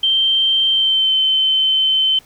sine tone with pitch glide, 3136 to 3077 Hz, G7 to G7, 0 to -33 cents, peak -12 dBFS, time 0.03-2.19 s, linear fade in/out 5 ms, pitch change -33 cents, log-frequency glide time 0.7-1.14 s, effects pink hiss -49 dBFS RMS until 2.25 s

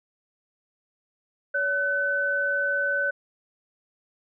sine tone pair together, 566 / 1511 Hz, C#5 / F#6, +36 / +36 cents, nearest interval octave + perfect fourth, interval 1700 cents, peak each -29 / -23 dBFS, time 1.54-3.11 s, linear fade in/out 10 ms, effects none

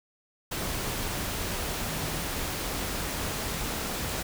sine tone in noise, 157.6 Hz, D#3, 23 cents sharp, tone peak -39 dBFS, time 1.87-2.23 s, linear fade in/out 10 ms, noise pink, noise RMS -32 dBFS, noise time 0.51-4.23 s, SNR -10 dB, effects none

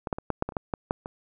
clicks, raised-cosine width 1 ms, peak -17 / -12 / -19 / -11 / -10 / -17 / -29 / -13 / -13 / -10 / -21 dBFS, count 11, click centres 0.072 / 0.128 / 0.185 / 0.303 / 0.424 / 0.49 / 0.522 / 0.568 / 0.738 / 0.909 / 1.059 s, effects none

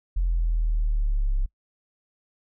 sine linear sweep, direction down, 43.65 to 33 Hz, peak -19 dBFS, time 0.16-1.46 s, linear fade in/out 10 ms, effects noise-tail reverb RT60 0.1 s tail -22 dB re dry + tanh soft clip ceiling -16 dBFS

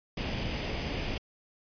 pink noise with comb filter, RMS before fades -33 dBFS, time 0.17-1.18 s, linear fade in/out 5 ms, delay 0.37 ms, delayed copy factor +0.55, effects resampled to 11025 Hz

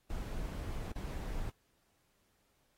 brown noise with dropouts, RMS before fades -39 dBFS, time 0.1-1.5 s, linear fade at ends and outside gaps 2 ms, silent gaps 0.919-0.96 s, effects pink hiss -75 dBFS RMS until 2.77 s + AAC 48 kbps

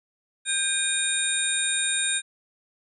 sine tone cluster, 1590 / 2425 / 3715 / 7300 / 8920 Hz, G6 / D#7 / A#7 / A#8 / C#9, +24 / -45 / -7 / -37 / +10 cents, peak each -30 / -33 / -28 / -32 / -26 dBFS, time 0.45-2.22 s, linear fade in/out 50 ms, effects none

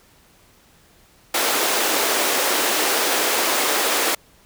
pink high-pass noise, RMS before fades -20 dBFS, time 1.34-4.15 s, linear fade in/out 5 ms, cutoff 340 Hz, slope 24 dB/octave, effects pink hiss -54 dBFS RMS until 4.45 s

